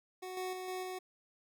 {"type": "tone with level steps", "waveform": "25% pulse", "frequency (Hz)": 370, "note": "F#4", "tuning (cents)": 0, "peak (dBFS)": [-38, -33, -37, -34, -36], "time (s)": [0.22, 0.99], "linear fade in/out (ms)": 10, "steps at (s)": [0.37, 0.53, 0.68, 0.83], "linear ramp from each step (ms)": 2, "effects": []}